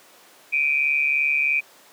sine tone pair together, 2340 / 2483 Hz, D7 / D#7, -7 / -4 cents, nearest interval minor second, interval 103 cents, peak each -21 dBFS, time 0.52-1.61 s, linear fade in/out 20 ms, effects pink hiss -50 dBFS RMS until 1.92 s + high-pass 400 Hz 12 dB/octave

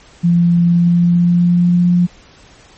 sine tone with pitch glide, 172.1 to 176.33 Hz, F3 to F3, -25 to +17 cents, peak -8 dBFS, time 0.23-2.07 s, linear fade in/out 20 ms, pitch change +42 cents, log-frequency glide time 0.66-1.91 s, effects pink hiss -44 dBFS RMS until 2.77 s + MP3 32 kbps

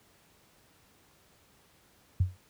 sine tone with exponential decay, 91.6 Hz, F#2, 17 cents flat, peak -18 dBFS, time 2.2-2.37 s, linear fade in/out 5 ms, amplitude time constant 36 ms, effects pink hiss -63 dBFS RMS until 2.49 s + high-pass 60 Hz 12 dB/octave

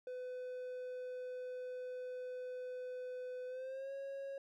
triangle tone with pitch glide, 503 to 548.5 Hz, B4 to C#5, +32 to -18 cents, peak -40 dBFS, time 0.07-4.38 s, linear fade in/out 2 ms, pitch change +150 cents, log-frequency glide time 3.47-3.92 s, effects none

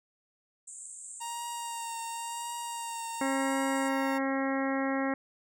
white band-pass noise, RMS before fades -45 dBFS, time 0.67-3.89 s, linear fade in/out 10 ms, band 7200 to 8800 Hz, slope 96 dB/octave
45% pulse tone with vibrato, 932.3 Hz, A#5, in tune, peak -36 dBFS, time 1.2-4.19 s, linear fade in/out 20 ms, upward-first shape triangle, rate 0.93 Hz, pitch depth 27 cents each way
harmonic tone, 270 Hz, C#4, 45 cents flat, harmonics 1 / 2 / 3 / 4 / 5 / 6 / 7 / 8, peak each -30 / -34 / -37 / -40 / -41 / -42 / -38 / -43 dBFS, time 3.21-5.14 s, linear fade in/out 2 ms
effects none

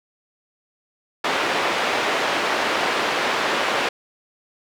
pink band-pass noise, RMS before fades -22 dBFS, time 1.24-3.89 s, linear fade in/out 5 ms, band 480 to 3100 Hz, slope 12 dB/octave, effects none

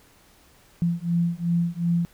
sine beating tone pair, 169.7 / 172.4 Hz, F3 / F3, -49 / -22 cents, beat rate 2.7 Hz, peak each -24 dBFS, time 0.82-2.05 s, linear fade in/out 0 ms, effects pink hiss -56 dBFS RMS until 2.13 s

